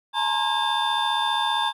triangle tone cluster, 854 / 929 / 1061 / 1628 / 3557 Hz, G#5 / A#5 / C6 / G#6 / A7, +48 / -6 / +24 / -35 / +18 cents, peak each -25 / -24 / -28 / -29 / -25 dBFS, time 0.13-1.73 s, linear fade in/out 50 ms, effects none

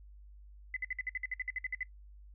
sine tone bursts, 2019 Hz, B6, 38 cents sharp, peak -33 dBFS, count 14, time 0.74-1.831 s, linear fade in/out 2 ms, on 25 ms, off 57 ms, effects noise-tail reverb RT60 0.1 s tail -18 dB re dry + added 50 Hz sine -51 dBFS peak until 2.34 s

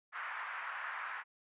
pink band-pass noise, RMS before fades -42 dBFS, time 0.12-1.24 s, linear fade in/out 50 ms, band 1100 to 1900 Hz, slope 24 dB/octave, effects resampled to 8000 Hz

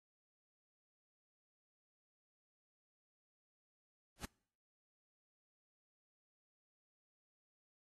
pink noise with exponential growth, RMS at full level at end -40 dBFS, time 4.16-4.25 s, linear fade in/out 1 ms, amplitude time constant 19 ms, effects noise-tail reverb RT60 0.6 s tail -26 dB re dry + AAC 32 kbps

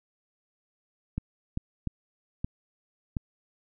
clicks, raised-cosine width 5 ms, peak -17 dBFS, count 5, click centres 1.18 / 1.574 / 1.873 / 2.445 / 3.168 s, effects none

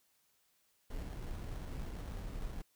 brown noise with sample-and-hold, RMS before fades -42 dBFS, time 0.9-2.62 s, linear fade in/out 5 ms, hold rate 2450 Hz, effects white hiss -74 dBFS RMS until 2.75 s

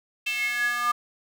square tone with high-pass filter sweep, 241.2 Hz, B3, 41 cents flat, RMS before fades -26 dBFS, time 0.26-0.92 s, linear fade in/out 10 ms, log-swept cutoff 2700 to 1200 Hz, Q 8.6, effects none

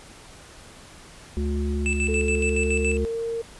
harmonic tone, 72 Hz, D2, 34 cents flat, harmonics 1 / 3 / 5, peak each -24 / -29 / -31 dBFS, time 1.37-3.05 s, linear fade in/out 0 ms
square tone with tremolo, 2637 Hz, E7, in tune, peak -24 dBFS, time 1.86-2.97 s, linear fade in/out 0 ms, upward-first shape square, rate 7.1 Hz, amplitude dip 65%
sine tone with pitch glide, 440 to 460.3 Hz, A4 to A#4, 0 to -22 cents, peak -25 dBFS, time 2.08-3.42 s, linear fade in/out 10 ms, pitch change +78 cents, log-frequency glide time 2.22-3.25 s
effects pink hiss -46 dBFS RMS until 3.59 s + resampled to 24000 Hz

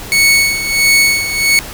sawtooth tone with tremolo, 2215 Hz, C#7, 2 cents flat, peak -3 dBFS, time 0.12-1.59 s, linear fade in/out 0 ms, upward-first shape sine, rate 1.5 Hz, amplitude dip 70%, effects pink hiss -28 dBFS RMS until 1.73 s

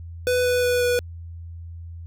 square tone with pitch steps, 497.4 / 494.5 / 491.7 / 488.9 Hz, B4 / B4 / B4 / B4, +12 / +2 / -8 / -18 cents, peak -19 dBFS, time 0.27-0.99 s, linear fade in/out 0 ms, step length 180 ms, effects added 84 Hz sine -34 dBFS peak until 2.06 s

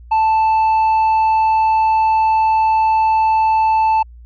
sine tone with tanh clipping, 880 Hz, A5, in tune, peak -12 dBFS, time 0.11-4.03 s, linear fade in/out 10 ms, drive 4 dB, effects added 59 Hz sine -36 dBFS peak until 4.25 s

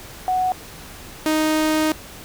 sine / sawtooth tone pair in turn, 740 / 311.1 Hz, F#5 / D#4, 0 / 0 cents, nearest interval octave + minor third, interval 1500 cents, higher first, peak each -17 / -13 dBFS, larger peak second, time 0.28-0.52 / 1.26-1.92 s, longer second, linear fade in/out 0 ms, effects pink hiss -39 dBFS RMS until 2.24 s

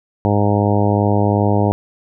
harmonic tone, 102.7 Hz, G#2, 19 cents flat, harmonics 1 / 2 / 3 / 4 / 5 / 6 / 7 / 8 / 9, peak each -16 / -19 / -21 / -22 / -23 / -24 / -24 / -25 / -26 dBFS, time 0.25-1.72 s, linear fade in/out 0 ms, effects none

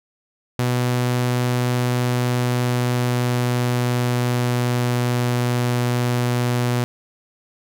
sawtooth tone with pitch glide, 123.47 to 122.26 Hz, B2 to B2, 0 to -17 cents, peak -14 dBFS, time 0.59-6.84 s, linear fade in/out 0 ms, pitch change -17 cents, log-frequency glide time 1.87-5.36 s, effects none

